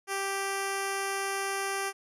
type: tone with low-pass filter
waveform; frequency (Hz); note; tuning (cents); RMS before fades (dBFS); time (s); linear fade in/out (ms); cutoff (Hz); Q
10% pulse; 392; G4; 0; -32; 0.07-1.93; 50; 11000; 1.8
effects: none